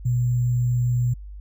sine tone with sample-and-hold, 122.5 Hz, B2, 14 cents flat, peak -18 dBFS, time 0.05-1.14 s, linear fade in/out 10 ms, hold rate 7350 Hz, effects added 50 Hz sine -35 dBFS peak until 1.4 s

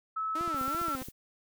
sine tone with pitch glide, 1300 to 1342.7 Hz, E6 to E6, -24 to +31 cents, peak -30 dBFS, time 0.16-0.96 s, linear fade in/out 10 ms, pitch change +55 cents, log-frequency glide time 0.37-0.67 s
sawtooth tone with vibrato, 299.1 Hz, D4, 32 cents sharp, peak -33 dBFS, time 0.35-1.03 s, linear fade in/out 5 ms, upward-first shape sine, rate 2.7 Hz, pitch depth 260 cents each way
click train, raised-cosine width 3 ms, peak -30 dBFS, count 11, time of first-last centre 0.41-1.086 s, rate 14.8 Hz
blue noise, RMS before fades -46 dBFS, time 0.54-1.12 s, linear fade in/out 50 ms
effects none

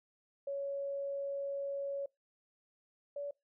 sine tone pair in turn, 558 / 571.4 Hz, C#5 / D5, +11 / -48 cents, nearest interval unison, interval 41 cents, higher second, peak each -35 / -37 dBFS, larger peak first, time 0.47-2.06 / 3.16-3.31 s, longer first, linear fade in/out 5 ms, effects noise-tail reverb RT60 0.2 s tail -24 dB re dry

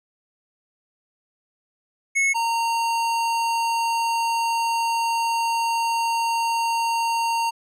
square tone pair in turn, 2192 / 921.6 Hz, C#7 / A#5, -20 / -20 cents, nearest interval octave + minor third, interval 1500 cents, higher first, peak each -18 / -21 dBFS, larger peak first, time 2.15-2.34 / 2.34-7.51 s, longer second, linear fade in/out 20 ms, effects low-pass 10000 Hz 12 dB/octave

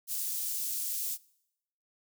white high-pass noise, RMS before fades -34 dBFS, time 0.07-1.18 s, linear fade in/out 50 ms, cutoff 6500 Hz, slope 12 dB/octave, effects noise-tail reverb RT60 0.8 s tail -23 dB re dry

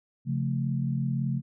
sine chord, Db augmented, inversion none, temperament equal with one note detuned, 136.37 / 174.61 / 220 Hz, Db3 / F3 / A3, -28 / 0 / 0 cents, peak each -27 / -33 / -32 dBFS, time 0.25-1.42 s, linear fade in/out 50 ms, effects none

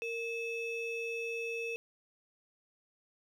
triangle ring-modulated tone, 1532 Hz, G6, 40 cents flat, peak -30 dBFS, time 0.02-1.76 s, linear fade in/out 0 ms, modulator 1070 Hz, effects none

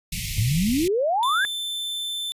pink band-stop noise, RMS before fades -29 dBFS, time 0.12-0.88 s, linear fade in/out 5 ms, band 200 to 2000 Hz, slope 96 dB/octave
sine exponential sweep, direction up, 99.7 to 1709 Hz, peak -19 dBFS, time 0.38-1.45 s, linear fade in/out 0 ms
45% pulse tone, 3538 Hz, A7, 9 cents sharp, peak -27 dBFS, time 1.23-2.32 s, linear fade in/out 0 ms
effects resampled to 32000 Hz

